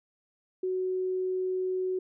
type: tone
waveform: sine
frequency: 371.3 Hz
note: F#4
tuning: 6 cents sharp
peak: -27 dBFS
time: 0.63-1.99 s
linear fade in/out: 5 ms
effects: none